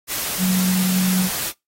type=tone in noise; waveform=sine; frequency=185 Hz; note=F#3; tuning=in tune; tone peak=-16 dBFS; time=0.38-1.3 s; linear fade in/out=50 ms; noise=white; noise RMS=-25 dBFS; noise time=0.07-1.53 s; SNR=+6 dB; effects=noise-tail reverb RT60 0.2 s tail -25 dB re dry + AAC 48 kbps